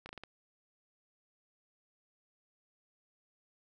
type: slowing click train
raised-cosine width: 0.3 ms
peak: -29 dBFS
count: 5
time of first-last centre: 0.06-0.236 s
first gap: 31 ms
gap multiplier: 1.24
effects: none